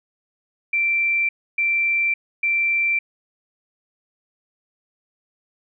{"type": "tone bursts", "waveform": "sine", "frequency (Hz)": 2349, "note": "D7", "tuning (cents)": 0, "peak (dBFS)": -17, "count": 3, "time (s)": [0.73, 2.99], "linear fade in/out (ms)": 5, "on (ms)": 560, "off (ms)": 290, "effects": []}